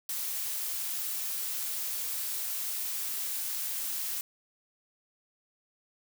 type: noise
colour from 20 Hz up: blue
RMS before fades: -34 dBFS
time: 0.09-4.21 s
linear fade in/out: 2 ms
effects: none